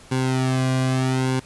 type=tone with flanger; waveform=sawtooth; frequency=130 Hz; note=C3; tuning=11 cents flat; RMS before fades=-21 dBFS; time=0.11-1.4 s; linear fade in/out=10 ms; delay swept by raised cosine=1.6 to 2.27 ms; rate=0.79 Hz; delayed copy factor=-0.9; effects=pink hiss -47 dBFS RMS until 1.45 s + resampled to 24000 Hz